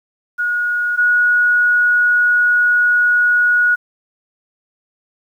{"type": "tone pair in turn", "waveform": "sine", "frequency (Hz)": [1447, 1455.4], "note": ["F#6", "F#6"], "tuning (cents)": [-39, -29], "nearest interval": "unison", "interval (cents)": 10, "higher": "second", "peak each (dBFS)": [-15, -10], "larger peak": "second", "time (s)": [[0.38, 0.97], [0.97, 3.76]], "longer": "second", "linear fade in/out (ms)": 20, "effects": ["8-bit"]}